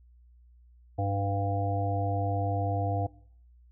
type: harmonic tone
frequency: 99.5 Hz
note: G2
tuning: 26 cents sharp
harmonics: 1 / 3 / 5 / 7 / 8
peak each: -28 / -36 / -36 / -32 / -39 dBFS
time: 0.98-3.07 s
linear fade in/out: 10 ms
effects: noise-tail reverb RT60 0.6 s tail -22 dB re dry + added 60 Hz sine -54 dBFS peak until 3.71 s